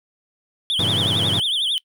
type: tone with vibrato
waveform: triangle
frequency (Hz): 3322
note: G#7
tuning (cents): 0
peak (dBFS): -17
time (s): 0.7-1.78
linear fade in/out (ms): 0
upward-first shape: triangle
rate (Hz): 11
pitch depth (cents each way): 200
type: chord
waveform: sawtooth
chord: G diminished seventh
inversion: none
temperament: equal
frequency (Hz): 98 / 116.54 / 138.59 / 164.81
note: G2 / Bb2 / Db3 / Fb3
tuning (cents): 0 / 0 / 0 / 0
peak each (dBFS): -22 / -24 / -26 / -25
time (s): 0.79-1.4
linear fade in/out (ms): 5
effects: noise-tail reverb RT60 0.1 s tail -22 dB re dry